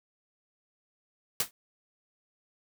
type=noise with exponential decay; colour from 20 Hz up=white; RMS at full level=-23 dBFS; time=1.4-1.51 s; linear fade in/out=2 ms; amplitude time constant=22 ms; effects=none